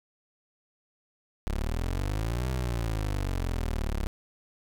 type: exponential two-way sweep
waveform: 25% pulse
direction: up then down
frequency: 33.88 to 65.1 to 33.88 Hz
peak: -24 dBFS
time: 1.47-4.07 s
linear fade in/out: 0 ms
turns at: 2.5 s
effects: none